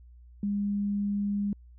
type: tone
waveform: sine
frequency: 202.9 Hz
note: G#3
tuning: 40 cents flat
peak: -26 dBFS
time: 0.43-1.53 s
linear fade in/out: 2 ms
effects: added 60 Hz sine -49 dBFS peak until 1.78 s